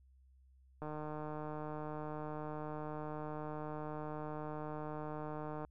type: click train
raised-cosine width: 1 ms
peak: -30 dBFS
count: 735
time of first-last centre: 0.82-5.649 s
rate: 152 Hz
effects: added 65 Hz sine -62 dBFS peak until 5.7 s